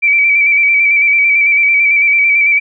sine tone with vibrato, 2312 Hz, D7, 28 cents flat, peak -7 dBFS, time 0.02-2.6 s, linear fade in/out 20 ms, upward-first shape square, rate 9 Hz, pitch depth 29 cents each way, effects none

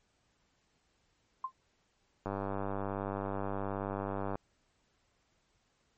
sine tone with exponential decay, 1046.5 Hz, C6, in tune, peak -29 dBFS, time 1.44-1.52 s, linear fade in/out 5 ms, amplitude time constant 17 ms
click train, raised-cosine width 1 ms, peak -22 dBFS, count 208, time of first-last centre 2.26-4.355 s, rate 98.8 Hz
effects pink hiss -74 dBFS RMS until 5.97 s + MP3 32 kbps

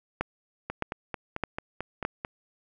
two click trains, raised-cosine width 0.5 ms, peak -12 / -17 dBFS, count 4 / 8, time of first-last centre 0.21-2.05 / 0.7-2.249 s, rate 1.63 / 4.52 Hz, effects none

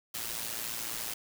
white noise with amplitude modulation, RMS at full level -34 dBFS, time 0.14-1.14 s, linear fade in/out 5 ms, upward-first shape sine, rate 114 Hz, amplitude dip 65%, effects none

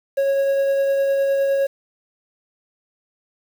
triangle tone with tremolo, 550 Hz, C#5, 14 cents flat, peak -13 dBFS, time 0.17-1.67 s, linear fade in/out 10 ms, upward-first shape triangle, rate 9.8 Hz, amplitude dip 25%, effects 7-bit

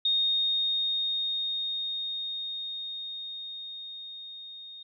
sine tone with level ramp, 3700 Hz, A#7, 14 cents flat, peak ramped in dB -22 to -42 dBFS, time 0.05-4.83 s, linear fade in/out 5 ms, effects none

